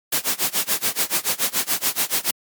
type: noise with tremolo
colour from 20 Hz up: white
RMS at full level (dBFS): -19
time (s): 0.12-2.31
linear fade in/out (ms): 5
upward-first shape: sine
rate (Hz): 7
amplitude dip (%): 95
effects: high-pass 150 Hz 12 dB/octave + MP3 96 kbps